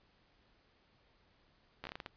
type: slowing click train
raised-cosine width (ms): 0.3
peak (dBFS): -26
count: 8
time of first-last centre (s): 1.84-2.062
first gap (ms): 13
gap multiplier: 1.29
effects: pink hiss -70 dBFS RMS until 2.16 s + resampled to 11025 Hz